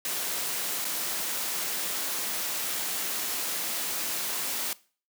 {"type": "noise with dropouts", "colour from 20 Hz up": "white", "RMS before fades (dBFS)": -31, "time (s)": [0.05, 4.73], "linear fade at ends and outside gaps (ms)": 1, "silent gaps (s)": [0.846, 0.851], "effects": ["noise-tail reverb RT60 0.4 s tail -20 dB re dry", "high-pass 200 Hz 12 dB/octave"]}